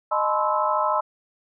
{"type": "tone cluster", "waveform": "sine", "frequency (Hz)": [616, 859, 1005, 1058, 1307], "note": ["D#5", "A5", "B5", "C6", "E6"], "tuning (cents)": [-17, -42, 30, 19, -15], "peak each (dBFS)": -26, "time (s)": [0.11, 1.01], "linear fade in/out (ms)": 10, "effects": []}